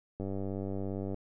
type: click train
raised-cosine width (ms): 2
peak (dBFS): -24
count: 93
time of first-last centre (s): 0.2-1.144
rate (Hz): 97.5
effects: none